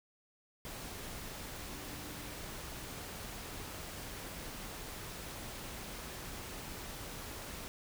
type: tone in noise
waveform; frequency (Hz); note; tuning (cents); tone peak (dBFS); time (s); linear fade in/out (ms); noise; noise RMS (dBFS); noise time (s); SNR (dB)
sine; 296.8; D4; +18; -53; 1.71-2.34; 0; pink; -45; 0.65-7.68; -11
effects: none